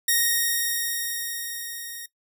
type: tone with level ramp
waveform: 5% pulse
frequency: 1864.7 Hz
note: A#6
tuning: in tune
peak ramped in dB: -8 to -25 dBFS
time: 0.08-2.06 s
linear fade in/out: 5 ms
effects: noise-tail reverb RT60 0.1 s tail -18 dB re dry